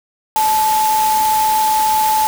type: tone in noise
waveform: sine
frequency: 868 Hz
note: A5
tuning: 24 cents flat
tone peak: -12 dBFS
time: 0.36-2.27 s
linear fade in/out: 0 ms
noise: white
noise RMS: -23 dBFS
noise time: 0.36-2.27 s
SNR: +8 dB
effects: none